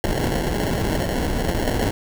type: noise with sample-and-hold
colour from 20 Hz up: pink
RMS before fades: -22 dBFS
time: 0.04-1.91 s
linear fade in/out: 0 ms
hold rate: 1225 Hz
effects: none